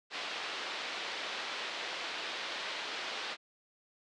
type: low-pass noise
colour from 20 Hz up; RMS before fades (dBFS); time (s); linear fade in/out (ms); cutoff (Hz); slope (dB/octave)
white; -39; 0.1-3.37; 50; 4100; 24
effects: high-pass 400 Hz 12 dB/octave + resampled to 22050 Hz